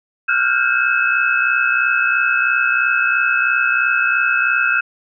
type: tone cluster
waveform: sine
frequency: 1388 / 1451 / 1578 / 2586 Hz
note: F6 / F#6 / G6 / E7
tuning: -11 / -34 / +11 / -34 cents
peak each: -19 dBFS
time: 0.28-4.81 s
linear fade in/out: 10 ms
effects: none